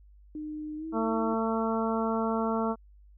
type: tone with pitch glide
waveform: sine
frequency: 304.9 to 321.2 Hz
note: D#4 to E4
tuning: -35 to -45 cents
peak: -34 dBFS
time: 0.35-1.34 s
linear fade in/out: 2 ms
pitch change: +90 cents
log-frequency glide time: 0.77-0.86 s
type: harmonic tone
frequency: 224.4 Hz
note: A3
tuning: 34 cents sharp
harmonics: 1 / 2 / 3 / 4 / 5 / 6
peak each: -29 / -32 / -34 / -35 / -36 / -37 dBFS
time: 0.92-2.76 s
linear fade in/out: 50 ms
effects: added 50 Hz sine -52 dBFS peak until 3.17 s